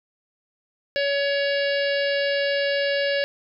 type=harmonic tone with a mistuned harmonic; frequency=563 Hz; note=C#5; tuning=27 cents sharp; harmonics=1 / 3 / 4 / 5 / 6 / 7 / 8 / 9; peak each=-22 / -27 / -34 / -31 / -39 / -36 / -36 / -37 dBFS; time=0.96-3.24 s; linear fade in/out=0 ms; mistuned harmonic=6; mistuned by=-24 cents; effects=none